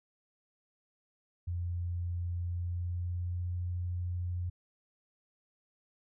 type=tone with pitch glide; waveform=sine; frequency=87.31 to 88.68 Hz; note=F2 to F2; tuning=0 to +27 cents; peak=-32 dBFS; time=1.47-4.5 s; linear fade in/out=10 ms; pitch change=+27 cents; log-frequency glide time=2.44-3.54 s; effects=none